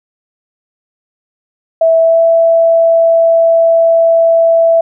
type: tone with pitch glide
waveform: sine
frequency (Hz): 655 to 662.6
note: E5 to E5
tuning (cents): -11 to +9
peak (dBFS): -5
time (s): 1.81-4.81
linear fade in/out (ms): 5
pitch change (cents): +20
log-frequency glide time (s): 1.99-2.21
effects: none